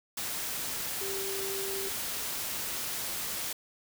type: tone in noise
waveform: sine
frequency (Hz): 390.4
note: G4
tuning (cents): -7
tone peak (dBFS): -36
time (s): 1.01-1.89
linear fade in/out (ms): 5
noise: white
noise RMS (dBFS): -35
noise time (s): 0.17-3.53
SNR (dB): -4
effects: none